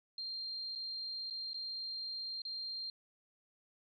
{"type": "tone with dropouts", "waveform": "sine", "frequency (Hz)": 4186, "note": "C8", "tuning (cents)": 0, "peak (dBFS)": -39, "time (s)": [0.18, 2.9], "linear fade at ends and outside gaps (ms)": 2, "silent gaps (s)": [[0.752, 0.757], [1.3, 1.307], [1.533, 1.543], [2.419, 2.451]], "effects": []}